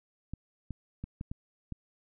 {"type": "clicks", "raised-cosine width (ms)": 5, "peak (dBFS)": -25, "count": 6, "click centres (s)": [0.336, 0.707, 1.04, 1.211, 1.315, 1.723], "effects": []}